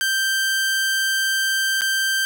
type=tone with dropouts; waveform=sawtooth; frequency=1568 Hz; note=G6; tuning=in tune; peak=-15 dBFS; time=0.01-2.25 s; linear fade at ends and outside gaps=0 ms; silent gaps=1.81-1.818 s; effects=none